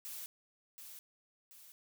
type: noise with echo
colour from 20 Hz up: blue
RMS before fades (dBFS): -45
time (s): 0.05-0.26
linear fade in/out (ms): 0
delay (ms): 730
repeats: 2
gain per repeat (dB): -6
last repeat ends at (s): 1.72
effects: none